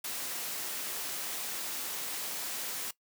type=noise; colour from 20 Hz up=white; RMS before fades=-37 dBFS; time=0.04-2.91 s; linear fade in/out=5 ms; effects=noise-tail reverb RT60 0.1 s tail -19 dB re dry + high-pass 200 Hz 12 dB/octave